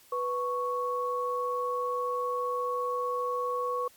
sine tone pair together, 493.9 / 1108.8 Hz, B4 / C#6, 0 / 0 cents, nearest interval octave + major second, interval 1400 cents, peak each -31 / -30 dBFS, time 0.12-3.88 s, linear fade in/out 5 ms, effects white hiss -58 dBFS RMS until 3.96 s + MP3 96 kbps

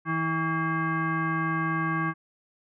sine tone with frequency modulation, 646 Hz, E5, 35 cents flat, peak -24 dBFS, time 0.05-2.14 s, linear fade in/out 50 ms, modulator 485 Hz, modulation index 2.3, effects none

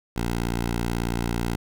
10% pulse tone, 58.27 Hz, A#1, in tune, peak -16 dBFS, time 0.16-1.56 s, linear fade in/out 5 ms, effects none

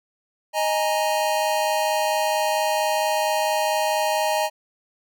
square chord, D# suspended fourth, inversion none, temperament equal with one note detuned, 622.3 / 830.6 / 935 Hz, D#5 / G#5 / A#5, 0 / 0 / +5 cents, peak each -24 / -25 / -27 dBFS, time 0.53-4.5 s, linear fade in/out 50 ms, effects none

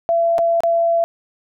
sine tone with dropouts, 674 Hz, E5, 38 cents sharp, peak -13 dBFS, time 0.09-1.04 s, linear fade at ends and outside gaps 0 ms, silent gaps 0.382-0.389 / 0.605-0.635 s, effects none

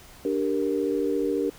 sine chord, G minor, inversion second, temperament equal, 293.7 / 392 / 466.2 Hz, D4 / G4 / Bb4, 0 / 0 / 0 cents, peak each -27 dBFS, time 0.25-1.5 s, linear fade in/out 2 ms, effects pink hiss -49 dBFS RMS until 1.58 s

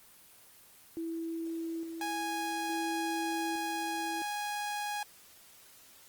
sine tone with tremolo, 329.6 Hz, E4, in tune, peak -34 dBFS, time 0.97-4.22 s, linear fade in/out 0 ms, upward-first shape square, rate 0.58 Hz, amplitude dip 40%
sawtooth tone, 828 Hz, G#5, 5 cents flat, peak -30 dBFS, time 2.01-5.03 s, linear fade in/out 2 ms
effects white hiss -57 dBFS RMS until 6.08 s + Opus 24 kbps

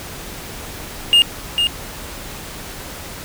triangle tone with echo, 2833 Hz, F7, 24 cents sharp, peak -6 dBFS, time 1.13-1.22 s, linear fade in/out 0 ms, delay 450 ms, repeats 1, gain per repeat -6 dB, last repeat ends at 1.67 s, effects pink hiss -32 dBFS RMS until 3.24 s

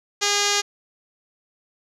5% pulse tone with low-pass filter, 408.1 Hz, G#4, 30 cents flat, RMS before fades -21 dBFS, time 0.21-0.62 s, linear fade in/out 20 ms, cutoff 7100 Hz, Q 4.8, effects none

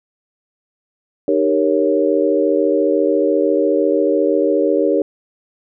sine chord, Eb dominant seventh, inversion none, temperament equal with one note detuned, 306.1 / 392 / 466.2 / 554.4 Hz, Eb4 / G4 / Bb4 / Db5, -28 / 0 / 0 / 0 cents, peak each -18 dBFS, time 1.28-5.02 s, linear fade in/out 2 ms, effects none

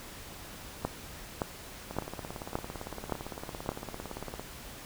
two click trains, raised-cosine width 1 ms, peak -24 / -15 dBFS, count 45 / 6, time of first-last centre 1.91-4.396 / 0.85-3.691 s, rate 17.7 / 1.76 Hz, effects pink hiss -46 dBFS RMS until 4.85 s

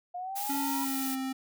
sine linear sweep, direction up, 705 to 973 Hz, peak -34 dBFS, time 0.14-0.85 s, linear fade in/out 10 ms
blue noise, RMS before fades -36 dBFS, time 0.35-1.16 s, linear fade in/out 20 ms
square tone with pitch glide, 277.2 to 263.8 Hz, C#4 to C4, 0 to +14 cents, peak -32 dBFS, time 0.49-1.33 s, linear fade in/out 10 ms, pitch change -86 cents, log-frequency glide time 0.61-1.18 s
click train, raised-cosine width 0.5 ms, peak -35 dBFS, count 7, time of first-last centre 0.57-0.94 s, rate 16.2 Hz
effects none

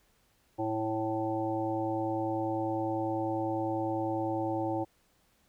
harmonic tone, 110 Hz, A2, in tune, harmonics 1 / 3 / 5 / 7 / 8, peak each -39 / -32 / -36 / -36 / -39 dBFS, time 0.58-4.85 s, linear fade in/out 20 ms, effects pink hiss -69 dBFS RMS until 5.48 s

